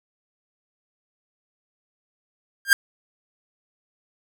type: tone with exponential growth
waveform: 45% pulse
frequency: 1603 Hz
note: G6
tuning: 38 cents sharp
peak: -7 dBFS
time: 2.65-2.73 s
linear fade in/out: 1 ms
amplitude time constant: 17 ms
effects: none